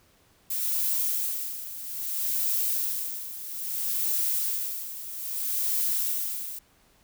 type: noise with tremolo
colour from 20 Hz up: violet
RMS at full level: -26 dBFS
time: 0.5-6.59 s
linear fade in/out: 5 ms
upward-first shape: sine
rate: 0.61 Hz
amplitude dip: 75%
effects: pink hiss -62 dBFS RMS until 7.03 s